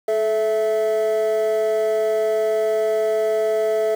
triangle tone pair together, 432.7 / 659.3 Hz, A4 / E5, -29 / 0 cents, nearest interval perfect fifth, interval 729 cents, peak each -17 dBFS, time 0.08-3.95 s, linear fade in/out 5 ms, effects tanh soft clip ceiling -11 dBFS + 7-bit

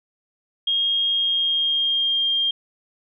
sine tone with pitch glide, 3248 to 3207 Hz, G#7 to G7, -39 to +39 cents, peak -18 dBFS, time 0.67-2.51 s, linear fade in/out 5 ms, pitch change -22 cents, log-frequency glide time 1.09-2.25 s, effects none

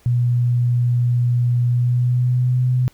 sine tone with pitch glide, 121.6 to 126.11 Hz, B2 to B2, -26 to +37 cents, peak -14 dBFS, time 0.06-2.88 s, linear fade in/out 0 ms, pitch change +63 cents, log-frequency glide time 1.69-2.63 s, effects pink hiss -54 dBFS RMS until 2.93 s

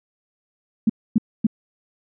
sine tone bursts, 220 Hz, A3, in tune, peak -12 dBFS, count 3, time 0.87-1.468 s, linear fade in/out 5 ms, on 26 ms, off 260 ms, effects none

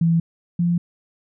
sine tone pair in turn, 166.4 / 172.74 Hz, E3 / F3, +17 / -19 cents, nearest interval minor second, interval 64 cents, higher second, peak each -14 / -16 dBFS, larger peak first, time 0.01-0.2 / 0.59-0.78 s, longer neither, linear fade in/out 5 ms, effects none

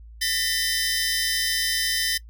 sawtooth tone cluster, 1798 / 1974 / 3078 / 4908 / 5280 Hz, A6 / B6 / G7 / D#8 / E8, +37 / -1 / -32 / -25 / +2 cents, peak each -26 dBFS, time 0.21-2.18 s, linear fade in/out 10 ms, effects noise-tail reverb RT60 0.1 s tail -21 dB re dry + added 56 Hz sine -41 dBFS peak until 2.29 s

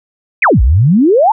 sine exponential two-way sweep, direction down then up, 2678 to 52.7 to 928 Hz, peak -5 dBFS, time 0.42-1.32 s, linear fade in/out 5 ms, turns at 0.62 s, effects none

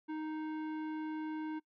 sine tone with hard clipping, 311.1 Hz, D#4, in tune, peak -39 dBFS, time 0.08-1.6 s, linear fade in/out 20 ms, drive 18 dB, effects noise-tail reverb RT60 0.1 s tail -25 dB re dry + low-pass 2000 Hz 12 dB/octave

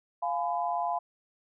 sine chord, F diminished, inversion none, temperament just, 698.5 / 838.1 / 1005.8 Hz, F5 / Ab5 / Cb6, 0 / +16 / +31 cents, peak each -30 / -33 / -33 dBFS, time 0.22-0.99 s, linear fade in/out 10 ms, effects none

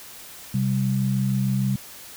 sine tone pair together, 130.11 / 196.7 Hz, C3 / G3, -9 / +6 cents, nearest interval perfect fifth, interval 715 cents, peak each -22 / -23 dBFS, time 0.54-1.76 s, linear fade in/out 5 ms, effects white hiss -42 dBFS RMS until 2.16 s

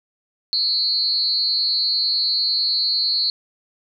sine tone with amplitude modulation, 4300 Hz, C8, 47 cents sharp, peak -13 dBFS, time 0.53-3.3 s, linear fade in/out 0 ms, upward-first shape sine, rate 249 Hz, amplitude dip 95%, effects none

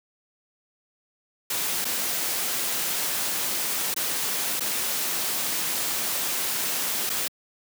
white noise with dropouts, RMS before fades -27 dBFS, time 1.5-7.28 s, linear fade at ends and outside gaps 5 ms, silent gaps 1.846-1.851 / 3.942-3.963 / 4.597-4.605 / 7.095-7.099 s, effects high-pass 150 Hz 12 dB/octave

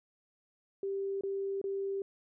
sine tone bursts, 392.6 Hz, G4, 3 cents sharp, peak -32 dBFS, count 3, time 0.83-2.02 s, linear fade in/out 2 ms, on 380 ms, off 25 ms, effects none

